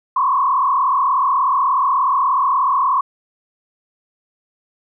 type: tone with frequency modulation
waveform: sine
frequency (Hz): 1067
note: C6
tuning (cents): +34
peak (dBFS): -13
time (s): 0.16-3.01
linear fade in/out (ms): 5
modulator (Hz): 36.6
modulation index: 2
effects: none